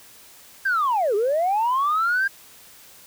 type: linear two-way sweep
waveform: sine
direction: down then up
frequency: 1617 to 391.1 to 1617 Hz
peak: -17 dBFS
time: 0.65-2.28 s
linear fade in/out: 10 ms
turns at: 1.15 s
effects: tanh soft clip ceiling -15 dBFS + white hiss -48 dBFS RMS until 3.06 s